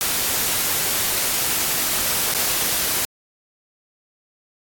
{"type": "noise with dropouts", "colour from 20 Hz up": "white", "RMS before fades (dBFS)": -21, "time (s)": [0.01, 3.05], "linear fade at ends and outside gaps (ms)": 0, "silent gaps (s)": [2.339, 2.347], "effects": ["AAC 64 kbps"]}